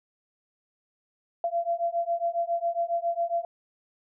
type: beating tone pair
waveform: sine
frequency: 679 / 686.3 Hz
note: F5 / F5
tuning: -49 / -30 cents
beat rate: 7.3 Hz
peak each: -28 dBFS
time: 1.44-3.45 s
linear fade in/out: 2 ms
effects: none